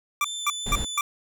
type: tone bursts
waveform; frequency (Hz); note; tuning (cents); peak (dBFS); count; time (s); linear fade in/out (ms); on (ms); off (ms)
25% pulse; 1174.7; D6; 0; -17; 4; 0.21-1.01; 2; 35; 220
type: tone with vibrato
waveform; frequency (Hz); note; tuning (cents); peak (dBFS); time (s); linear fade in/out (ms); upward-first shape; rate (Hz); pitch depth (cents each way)
25% pulse; 3520; A7; 0; -26; 0.24-1; 20; sine; 2.6; 14
type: noise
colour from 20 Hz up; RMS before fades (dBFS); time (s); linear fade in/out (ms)
brown; -28; 0.66-0.85; 5
effects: none